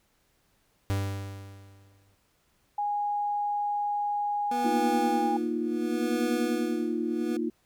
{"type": "tone with exponential decay", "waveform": "45% pulse", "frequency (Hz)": 98.4, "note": "G2", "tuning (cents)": 7, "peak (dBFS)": -24, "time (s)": [0.9, 2.15], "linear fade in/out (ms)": 0, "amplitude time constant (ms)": 270}
{"type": "tone with pitch glide", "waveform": "sine", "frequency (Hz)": [824, 812.2], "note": ["G#5", "G#5"], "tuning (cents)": [-14, -39], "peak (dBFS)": -26, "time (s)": [2.78, 5.37], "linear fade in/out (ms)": 5, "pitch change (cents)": -25, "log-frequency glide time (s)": [4.42, 4.98]}
{"type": "tone with tremolo", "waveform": "25% pulse", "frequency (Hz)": 243.3, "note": "B3", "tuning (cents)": -26, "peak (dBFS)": -24, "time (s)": [4.51, 7.37], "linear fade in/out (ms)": 5, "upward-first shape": "sine", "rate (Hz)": 0.7, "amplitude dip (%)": 95}
{"type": "chord", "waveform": "sine", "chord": "Bb suspended fourth", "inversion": "none", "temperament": "just", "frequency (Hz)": [233.1, 310.8, 349.6], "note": ["Bb3", "Eb4", "F4"], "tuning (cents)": [0, -2, 2], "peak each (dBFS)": -31, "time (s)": [4.64, 7.5], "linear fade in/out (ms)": 10}
{"effects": ["pink hiss -69 dBFS RMS until 7.65 s"]}